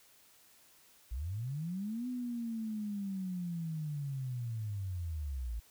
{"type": "linear two-way sweep", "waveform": "sine", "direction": "up then down", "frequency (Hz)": [53.3, 252.6, 53.3], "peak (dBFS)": -35, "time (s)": [1.11, 5.6], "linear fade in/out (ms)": 10, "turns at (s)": 2.08, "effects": ["white hiss -63 dBFS RMS until 5.7 s"]}